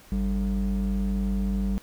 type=ring-modulated tone; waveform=triangle; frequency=123 Hz; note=B2; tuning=7 cents flat; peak=-18 dBFS; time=0.12-1.78 s; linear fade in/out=0 ms; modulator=71.6 Hz; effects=pink hiss -52 dBFS RMS until 1.82 s